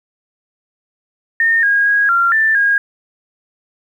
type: tone with pitch steps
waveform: sine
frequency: 1826 / 1634 / 1646 / 1380 / 1772 / 1632 Hz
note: A#6 / G#6 / G#6 / F6 / A6 / G#6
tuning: -36 / -29 / -16 / -21 / +12 / -31 cents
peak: -10 dBFS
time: 1.4-2.78 s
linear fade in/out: 2 ms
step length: 230 ms
effects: 8-bit